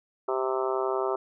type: harmonic tone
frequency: 130.81 Hz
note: C3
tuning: in tune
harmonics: 3 / 4 / 5 / 6 / 7 / 8 / 9 / 10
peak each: -28 / -35 / -32 / -38 / -35 / -38 / -36 / -37 dBFS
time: 0.28-1.16 s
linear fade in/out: 5 ms
effects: none